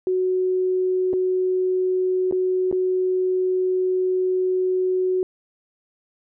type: tone with dropouts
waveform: sine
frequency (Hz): 370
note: F#4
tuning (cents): 0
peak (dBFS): -18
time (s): 0.07-5.23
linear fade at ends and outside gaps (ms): 1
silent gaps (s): 1.131-1.136 / 2.312-2.324 / 2.714-2.726
effects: none